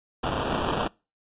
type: noise with sample-and-hold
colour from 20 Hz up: violet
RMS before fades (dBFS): -27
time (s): 0.23-0.88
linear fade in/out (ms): 10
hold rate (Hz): 2100
effects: noise-tail reverb RT60 0.3 s tail -25 dB re dry + resampled to 8000 Hz